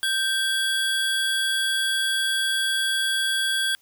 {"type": "tone pair together", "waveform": "square", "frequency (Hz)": [1568, 3348], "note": ["G6", "G#7"], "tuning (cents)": [0, 13], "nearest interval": "octave + minor second", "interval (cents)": 1313, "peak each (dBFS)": -25, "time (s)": [0.03, 3.75], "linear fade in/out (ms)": 0, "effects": ["white hiss -61 dBFS RMS until 3.81 s"]}